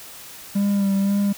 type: tone with vibrato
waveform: triangle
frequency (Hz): 198.8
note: G3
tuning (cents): +25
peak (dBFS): -15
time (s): 0.55-1.33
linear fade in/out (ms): 10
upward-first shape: sine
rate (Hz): 1.9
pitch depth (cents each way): 28
effects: white hiss -40 dBFS RMS until 1.37 s